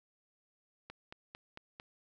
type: click train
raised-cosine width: 0.3 ms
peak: -30 dBFS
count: 5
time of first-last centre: 0.9-1.799 s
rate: 4.45 Hz
effects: none